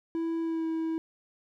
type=tone with pitch glide; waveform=triangle; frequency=329.6 to 323.9 Hz; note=E4 to E4; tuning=0 to -30 cents; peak=-26 dBFS; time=0.15-0.98 s; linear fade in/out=0 ms; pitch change=-30 cents; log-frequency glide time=0.41-0.66 s; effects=none